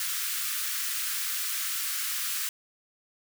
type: high-pass noise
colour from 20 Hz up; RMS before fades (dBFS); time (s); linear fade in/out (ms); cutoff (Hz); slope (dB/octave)
white; -31; 0-2.49; 2; 1200; 48
effects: none